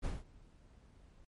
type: noise with ADSR envelope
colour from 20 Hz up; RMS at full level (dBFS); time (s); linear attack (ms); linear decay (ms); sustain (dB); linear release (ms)
brown; -36; 0.02-1.25; 28; 180; -24; 6
effects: MP3 48 kbps